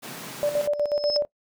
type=high-pass noise; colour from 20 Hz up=pink; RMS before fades=-38 dBFS; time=0.02-0.68 s; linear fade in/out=20 ms; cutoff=130 Hz; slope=48 dB/octave
type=tone with tremolo; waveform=sine; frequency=586 Hz; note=D5; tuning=4 cents flat; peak=-19 dBFS; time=0.43-1.25 s; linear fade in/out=0 ms; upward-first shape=square; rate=8.2 Hz; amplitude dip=65%
type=tone with exponential growth; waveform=sine; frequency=5190 Hz; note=E8; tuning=28 cents flat; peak=-20 dBFS; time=0.74-1.17 s; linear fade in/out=2 ms; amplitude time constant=93 ms
effects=noise-tail reverb RT60 0.1 s tail -21 dB re dry